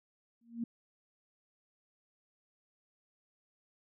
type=tone with exponential growth; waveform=sine; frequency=233.1 Hz; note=A#3; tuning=in tune; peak=-30 dBFS; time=0.41-0.64 s; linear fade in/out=5 ms; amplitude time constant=48 ms; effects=none